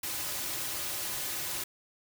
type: noise with comb filter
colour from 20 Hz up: white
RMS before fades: -35 dBFS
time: 0.03-1.64 s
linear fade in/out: 5 ms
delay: 4.4 ms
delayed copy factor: -0.6
effects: none